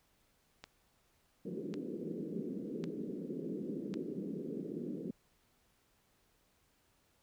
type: click train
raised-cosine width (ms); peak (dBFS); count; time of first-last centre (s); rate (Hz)
0.2; -29; 4; 0.64-3.94; 0.909
type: band-pass noise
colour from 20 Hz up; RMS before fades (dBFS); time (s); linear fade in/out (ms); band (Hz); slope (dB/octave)
pink; -41; 1.45-5.11; 5; 170 to 450; 48
effects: pink hiss -73 dBFS RMS until 7.22 s